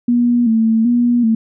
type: tone with vibrato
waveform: sine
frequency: 232.1 Hz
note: A#3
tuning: 7 cents flat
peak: -10 dBFS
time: 0.08-1.35 s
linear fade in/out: 5 ms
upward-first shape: square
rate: 1.3 Hz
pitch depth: 63 cents each way
effects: none